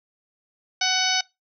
harmonic tone, 747 Hz, F#5, 16 cents sharp, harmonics 1 / 2 / 3 / 4 / 5 / 6 / 7 / 8, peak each -28 / -28 / -28 / -28 / -28 / -28 / -28 / -28 dBFS, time 0.81-1.21 s, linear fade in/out 5 ms, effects noise-tail reverb RT60 0.2 s tail -21 dB re dry

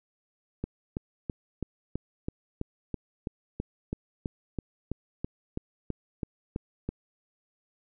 click train, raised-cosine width 3 ms, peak -18 dBFS, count 20, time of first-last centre 0.64-6.89 s, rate 3.04 Hz, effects none

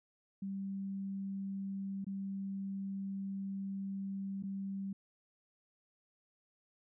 sine tone with dropouts, 195.3 Hz, G3, 6 cents flat, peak -37 dBFS, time 0.42-4.93 s, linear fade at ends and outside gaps 5 ms, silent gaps 2.045-2.066 / 4.426-4.435 s, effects none

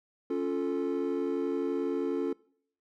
triangle chord, Db augmented, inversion none, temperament equal, 277.2 / 349.2 / 440 Hz, Db4 / F4 / A4, 0 / 0 / 0 cents, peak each -30 dBFS, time 0.3-2.33 s, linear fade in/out 5 ms, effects noise-tail reverb RT60 0.6 s tail -23 dB re dry + tanh soft clip ceiling -19 dBFS

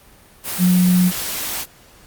sine tone in noise, 180.6 Hz, F#3, 42 cents flat, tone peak -11 dBFS, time 0.58-1.12 s, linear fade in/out 50 ms, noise white, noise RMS -25 dBFS, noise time 0.43-1.66 s, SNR +11 dB, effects pink hiss -48 dBFS RMS until 2.06 s + Opus 32 kbps

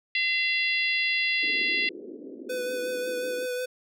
harmonic tone, 682 Hz, F5, 41 cents flat, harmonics 3 / 4 / 5 / 6 / 7, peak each -26 / -27 / -33 / -35 / -37 dBFS, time 0.15-1.89 s, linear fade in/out 2 ms
pink band-pass noise, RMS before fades -41 dBFS, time 1.42-3.46 s, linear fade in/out 10 ms, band 250 to 470 Hz, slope 48 dB/octave
square tone with vibrato, 499.7 Hz, B4, 20 cents sharp, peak -29 dBFS, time 2.49-3.66 s, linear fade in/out 10 ms, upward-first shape triangle, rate 5.5 Hz, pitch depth 24 cents each way
effects none

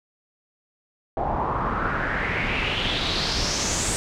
pink noise with low-pass filter sweep, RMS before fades -25 dBFS, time 1.17-3.96 s, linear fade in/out 0 ms, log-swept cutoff 770 to 8200 Hz, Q 4.2, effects none

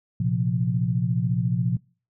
sine chord, Bb suspended second, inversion none, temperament equal, 116.54 / 130.81 / 174.61 Hz, Bb2 / C3 / F3, 0 / 0 / 0 cents, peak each -25 dBFS, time 0.2-1.77 s, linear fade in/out 5 ms, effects noise-tail reverb RT60 0.4 s tail -25 dB re dry

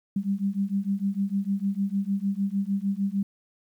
sine beating tone pair, 194.5 / 201.1 Hz, G3 / G3, -13 / +44 cents, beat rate 6.6 Hz, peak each -27 dBFS, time 0.16-3.23 s, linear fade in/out 5 ms, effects 10-bit

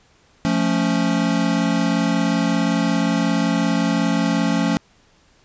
square chord, F augmented, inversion none, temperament equal, 174.61 / 220 / 277.2 Hz, F3 / A3 / C#4, 0 / 0 / 0 cents, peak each -22 dBFS, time 0.45-4.77 s, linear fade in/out 0 ms, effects pink hiss -56 dBFS RMS until 5.44 s + resampled to 16000 Hz

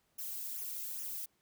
violet noise with flanger, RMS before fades -41 dBFS, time 0.18-1.26 s, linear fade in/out 10 ms, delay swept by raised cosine 0.23 to 1.73 ms, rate 2.4 Hz, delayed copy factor -0.85, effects pink hiss -75 dBFS RMS until 1.41 s + high-pass 60 Hz 12 dB/octave

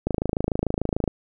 click train, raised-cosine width 2 ms, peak -9 dBFS, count 28, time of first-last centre 0.07-1.077 s, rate 26.8 Hz, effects none

